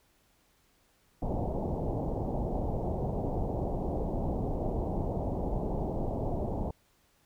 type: low-pass noise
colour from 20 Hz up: pink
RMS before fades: -32 dBFS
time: 1.22-6.71 s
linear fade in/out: 5 ms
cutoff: 840 Hz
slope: 48 dB/octave
effects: pink hiss -68 dBFS RMS until 7.25 s